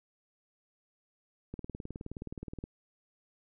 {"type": "click train", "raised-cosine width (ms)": 3, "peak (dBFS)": -27, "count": 22, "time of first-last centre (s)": [1.54, 2.639], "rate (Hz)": 19.1, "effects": []}